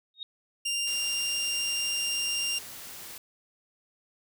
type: tone with exponential growth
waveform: sine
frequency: 3729 Hz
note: A#7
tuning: in tune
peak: -31 dBFS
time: 0.14-0.23 s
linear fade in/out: 1 ms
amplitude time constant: 19 ms
type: tone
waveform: 20% pulse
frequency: 2792 Hz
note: F7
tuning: 1 cent flat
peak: -23 dBFS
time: 0.65-2.59 s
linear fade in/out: 10 ms
type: noise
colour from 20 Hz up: white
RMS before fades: -43 dBFS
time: 0.87-3.18 s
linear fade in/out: 2 ms
effects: none